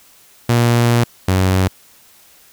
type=tone pair in turn; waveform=sawtooth; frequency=118.8 / 93.66 Hz; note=A#2 / F#2; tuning=+33 / +22 cents; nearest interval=major third; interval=411 cents; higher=first; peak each=-7 / -8 dBFS; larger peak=first; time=0.49-1.04 / 1.28-1.68 s; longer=first; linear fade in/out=5 ms; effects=white hiss -48 dBFS RMS until 2.52 s